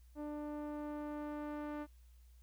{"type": "tone with low-pass filter sweep", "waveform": "sawtooth", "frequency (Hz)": 296.8, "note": "D4", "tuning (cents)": 18, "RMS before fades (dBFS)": -43, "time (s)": [0.15, 1.87], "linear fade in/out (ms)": 50, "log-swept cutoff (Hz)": [780, 1500], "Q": 0.89, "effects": ["added 60 Hz sine -58 dBFS peak until 2.42 s", "white hiss -75 dBFS RMS until 2.42 s"]}